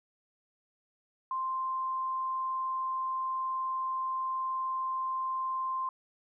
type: tone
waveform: sine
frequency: 1046.5 Hz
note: C6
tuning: in tune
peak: -30 dBFS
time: 1.31-5.89 s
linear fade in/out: 2 ms
effects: none